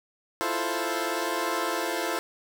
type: chord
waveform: 15% pulse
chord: F major seventh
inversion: third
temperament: equal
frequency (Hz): 329.6 / 349.2 / 440 / 523.3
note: E4 / F4 / A4 / C5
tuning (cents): 0 / 0 / 0 / 0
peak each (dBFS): -26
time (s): 0.41-2.19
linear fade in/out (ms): 0
effects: none